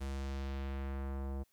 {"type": "tone with low-pass filter sweep", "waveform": "square", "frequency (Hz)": 68, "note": "C#2", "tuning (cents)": -33, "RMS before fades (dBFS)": -39, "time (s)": [0, 1.44], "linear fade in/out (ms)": 20, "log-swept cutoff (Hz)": [11000, 710], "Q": 0.95, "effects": ["white hiss -75 dBFS RMS until 1.52 s"]}